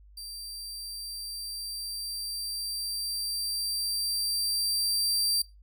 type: tone with level ramp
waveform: sawtooth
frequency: 4699 Hz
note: D8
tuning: in tune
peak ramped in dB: -36 to -21 dBFS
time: 0.17-5.42 s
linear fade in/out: 5 ms
effects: noise-tail reverb RT60 0.2 s tail -18 dB re dry + added 50 Hz sine -51 dBFS peak until 5.62 s